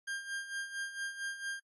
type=tone with tremolo; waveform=40% pulse; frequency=1600 Hz; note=G6; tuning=35 cents sharp; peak=-34 dBFS; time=0.07-1.6 s; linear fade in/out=10 ms; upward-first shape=sine; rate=4.4 Hz; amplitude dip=70%; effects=noise-tail reverb RT60 0.1 s tail -25 dB re dry + AAC 32 kbps